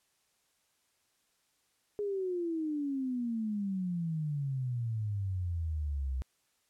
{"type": "exponential sweep", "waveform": "sine", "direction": "down", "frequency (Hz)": [418.1, 63], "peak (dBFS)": -31, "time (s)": [1.99, 6.22], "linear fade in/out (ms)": 0, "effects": ["white hiss -74 dBFS RMS until 6.69 s", "low-pass 11000 Hz 12 dB/octave"]}